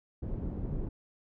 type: low-pass noise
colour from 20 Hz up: pink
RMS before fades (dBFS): -35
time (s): 0.22-0.89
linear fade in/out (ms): 10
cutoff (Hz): 280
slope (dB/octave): 12
effects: none